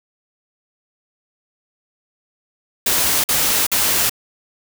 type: noise bursts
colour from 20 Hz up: white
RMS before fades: -17 dBFS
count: 3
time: 2.86-4.096 s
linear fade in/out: 5 ms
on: 380 ms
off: 48 ms
effects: none